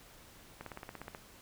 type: slowing click train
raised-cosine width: 0.5 ms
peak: -28 dBFS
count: 10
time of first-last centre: 0.61-1.148 s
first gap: 53 ms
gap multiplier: 1.03
effects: pink hiss -57 dBFS RMS until 1.41 s